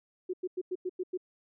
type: tone bursts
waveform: sine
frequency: 366.3 Hz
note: F#4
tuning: 17 cents flat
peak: -30 dBFS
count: 7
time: 0.29-1.175 s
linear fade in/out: 10 ms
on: 45 ms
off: 95 ms
effects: none